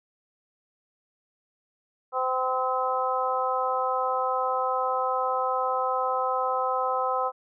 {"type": "harmonic tone", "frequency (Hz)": 257.5, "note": "C4", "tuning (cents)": -28, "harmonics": [2, 3, 4, 5], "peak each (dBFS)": [-29, -29, -29, -29], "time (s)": [2.12, 7.32], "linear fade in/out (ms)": 50, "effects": []}